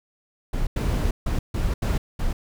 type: noise bursts at uneven times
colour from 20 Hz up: brown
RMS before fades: -23 dBFS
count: 6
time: 0.53-0.67 / 0.76-1.11 / 1.26-1.39 / 1.54-1.74 / 1.82-1.98 / 2.19-2.33 s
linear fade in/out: 5 ms
effects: none